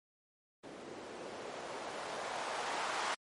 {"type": "noise with low-pass filter sweep", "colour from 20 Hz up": "violet", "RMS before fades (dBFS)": -41, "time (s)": [0.63, 3.15], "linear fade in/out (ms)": 10, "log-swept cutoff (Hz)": [330, 1000], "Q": 1.3, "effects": ["MP3 48 kbps"]}